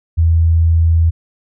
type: tone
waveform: sine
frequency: 82.41 Hz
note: E2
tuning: in tune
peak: -8 dBFS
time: 0.17-1.11 s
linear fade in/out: 20 ms
effects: none